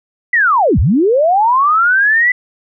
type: linear two-way sweep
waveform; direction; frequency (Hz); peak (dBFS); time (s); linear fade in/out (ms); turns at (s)
sine; down then up; 2008 to 51.8 to 2008; -8; 0.33-2.32; 5; 0.79
effects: none